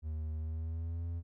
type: tone with pitch glide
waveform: triangle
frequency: 78 to 84.57 Hz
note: D#2 to E2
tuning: +5 to +45 cents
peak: -33 dBFS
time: 0.02-1.23 s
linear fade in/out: 50 ms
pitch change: +140 cents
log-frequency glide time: 0.34-1.06 s
effects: none